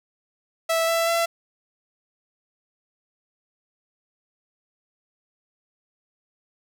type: tone with pitch steps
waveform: sawtooth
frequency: 657 / 665 / 673.1 Hz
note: E5 / E5 / E5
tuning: -6 / +15 / +36 cents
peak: -16 dBFS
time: 0.69-1.26 s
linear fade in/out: 10 ms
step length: 190 ms
effects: none